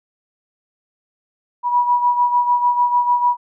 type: beating tone pair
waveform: sine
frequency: 971 / 977.7 Hz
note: B5 / B5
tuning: -30 / -18 cents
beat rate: 6.7 Hz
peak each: -14 / -21 dBFS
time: 1.63-3.37 s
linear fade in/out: 50 ms
effects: none

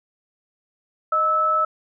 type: tone pair together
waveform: sine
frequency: 620 / 1305.4 Hz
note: D#5 / E6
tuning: -6 / -17 cents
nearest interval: octave + minor second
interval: 1289 cents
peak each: -26 / -17 dBFS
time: 1.12-1.65 s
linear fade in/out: 5 ms
effects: none

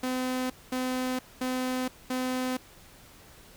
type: tone bursts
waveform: sawtooth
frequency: 255.3 Hz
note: C4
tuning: 42 cents flat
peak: -24 dBFS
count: 4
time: 0.03-2.57 s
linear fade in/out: 5 ms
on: 470 ms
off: 220 ms
effects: pink hiss -53 dBFS RMS until 3.56 s

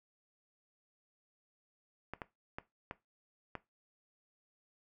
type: clicks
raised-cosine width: 0.5 ms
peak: -25 dBFS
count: 5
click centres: 2.136 / 2.218 / 2.585 / 2.911 / 3.553 s
effects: noise-tail reverb RT60 0.2 s tail -17 dB re dry

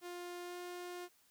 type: tone with pitch glide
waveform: sawtooth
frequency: 352.6 to 355.1 Hz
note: F4 to F4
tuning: +17 to +29 cents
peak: -40 dBFS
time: 0.01-1.09 s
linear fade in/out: 50 ms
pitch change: +12 cents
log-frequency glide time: 0.43-0.57 s
effects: white hiss -70 dBFS RMS until 1.3 s

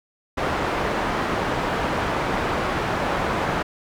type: low-pass noise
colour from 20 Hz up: white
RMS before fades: -24 dBFS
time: 0.37-3.63 s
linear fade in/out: 10 ms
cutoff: 1200 Hz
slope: 12 dB/octave
effects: none

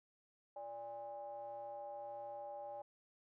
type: ring-modulated tone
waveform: triangle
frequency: 116.54 Hz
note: A#2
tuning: in tune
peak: -40 dBFS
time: 0.56-2.82 s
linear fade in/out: 5 ms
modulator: 700 Hz
effects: none

